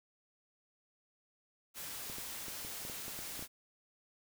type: noise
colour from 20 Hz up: white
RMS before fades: -44 dBFS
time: 1.74-3.48 s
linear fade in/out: 50 ms
type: clicks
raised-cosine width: 2 ms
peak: -35 dBFS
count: 10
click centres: 2.099 / 2.184 / 2.483 / 2.649 / 2.851 / 2.898 / 3.081 / 3.19 / 3.393 / 3.425 s
effects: none